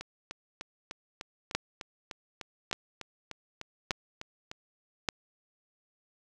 two click trains, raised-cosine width 0.2 ms, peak -10 / -22 dBFS, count 4 / 16, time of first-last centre 1.55-5.088 / 0.01-4.515 s, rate 0.848 / 3.33 Hz, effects none

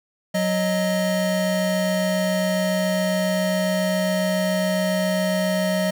square tone pair together, 185.01 / 622.3 Hz, F#3 / D#5, 0 / 0 cents, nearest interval octave + major sixth, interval 2100 cents, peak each -23 dBFS, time 0.34-5.91 s, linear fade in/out 10 ms, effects none

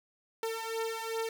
sawtooth beating tone pair, 449.7 / 452.3 Hz, A4 / A4, +38 / +48 cents, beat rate 2.6 Hz, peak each -32 / -33 dBFS, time 0.43-1.29 s, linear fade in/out 2 ms, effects none

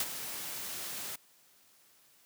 white noise with ADSR envelope, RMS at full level -30 dBFS, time 0-1.16 s, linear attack 3 ms, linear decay 42 ms, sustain -10 dB, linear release 8 ms, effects white hiss -64 dBFS RMS until 2.25 s + high-pass 100 Hz 12 dB/octave

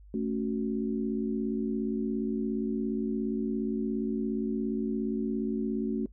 sine chord, F# minor, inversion first, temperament equal, 220 / 277.2 / 370 Hz, A3 / C#4 / F#4, 0 / 0 / 0 cents, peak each -30 / -33 / -34 dBFS, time 0.14-6.06 s, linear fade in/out 2 ms, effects noise-tail reverb RT60 0.1 s tail -20 dB re dry + added 50 Hz sine -49 dBFS peak until 6.12 s

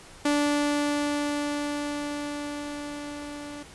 sawtooth tone with level ramp, 291.7 Hz, D4, 12 cents flat, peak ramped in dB -17 to -33 dBFS, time 0.25-3.63 s, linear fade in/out 5 ms, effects pink hiss -48 dBFS RMS until 3.74 s + resampled to 24000 Hz

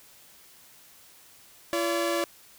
sawtooth tone pair together, 340 / 572.4 Hz, F4 / D5, -46 / -45 cents, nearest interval major sixth, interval 901 cents, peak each -24 dBFS, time 1.73-2.24 s, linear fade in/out 0 ms, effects white hiss -54 dBFS RMS until 2.58 s

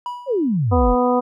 triangle tone with exponential decay, 977 Hz, B5, 19 cents flat, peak -20 dBFS, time 0.06-0.57 s, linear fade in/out 1 ms, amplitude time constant 110 ms
sine exponential sweep, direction down, 587.3 to 37.34 Hz, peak -16 dBFS, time 0.26-0.96 s, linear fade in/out 50 ms
harmonic tone, 247.7 Hz, B3, 5 cents sharp, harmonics 1 / 2 / 3 / 4 / 5, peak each -19 / -18 / -22 / -23 / -26 dBFS, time 0.71-1.21 s, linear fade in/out 20 ms
effects none

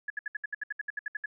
sine tone bursts, 1696 Hz, G#6, 36 cents sharp, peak -30 dBFS, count 14, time 0.08-1.259 s, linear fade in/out 5 ms, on 22 ms, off 67 ms, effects none

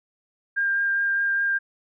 sine tone with vibrato, 1601 Hz, G6, 36 cents sharp, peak -20 dBFS, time 0.56-1.59 s, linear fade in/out 20 ms, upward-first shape sine, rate 4.9 Hz, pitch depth 10 cents each way, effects none

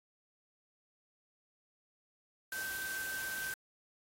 sine tone in noise, 1552 Hz, G6, 18 cents flat, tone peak -38 dBFS, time 2.52-3.54 s, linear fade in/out 2 ms, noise white, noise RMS -44 dBFS, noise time 2.52-3.54 s, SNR +3 dB, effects AAC 48 kbps

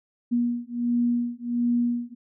sine beating tone pair, 239 / 240.4 Hz, A#3 / B3, +43 / -46 cents, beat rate 1.4 Hz, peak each -25 / -25 dBFS, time 0.31-2.15 s, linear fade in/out 20 ms, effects none

